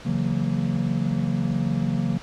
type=chord; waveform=triangle; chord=F# dominant seventh; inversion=second; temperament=just; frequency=138.75 / 166.5 / 185 / 231.2 Hz; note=C#3 / E3 / F#3 / A#3; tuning=+2 / +18 / 0 / -14 cents; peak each=-25 dBFS; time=0.05-2.18 s; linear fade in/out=10 ms; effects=pink hiss -42 dBFS RMS until 2.22 s + low-pass 5000 Hz 12 dB/octave